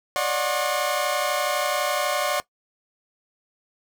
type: tone cluster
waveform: sawtooth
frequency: 573 / 605 / 731 / 1073 Hz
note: D5 / D#5 / F#5 / C6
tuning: -43 / -49 / -21 / +43 cents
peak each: -24 dBFS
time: 0.16-2.4 s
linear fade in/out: 0 ms
effects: noise-tail reverb RT60 0.1 s tail -19 dB re dry